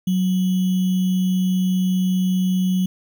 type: tone with sample-and-hold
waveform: sine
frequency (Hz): 185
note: F#3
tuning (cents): 0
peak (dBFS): -16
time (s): 0.07-2.86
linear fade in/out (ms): 5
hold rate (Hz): 3150
effects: none